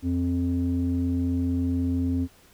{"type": "tone with low-pass filter", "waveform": "square", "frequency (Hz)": 87.31, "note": "F2", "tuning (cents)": 0, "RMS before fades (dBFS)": -25, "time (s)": [0.02, 2.28], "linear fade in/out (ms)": 50, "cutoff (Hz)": 290, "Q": 5.9, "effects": ["pink hiss -56 dBFS RMS until 2.53 s"]}